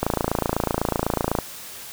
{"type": "click train", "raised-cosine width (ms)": 1, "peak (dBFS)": -6, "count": 39, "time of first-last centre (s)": [0.03, 1.387], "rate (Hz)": 28, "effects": ["white hiss -38 dBFS RMS until 1.92 s"]}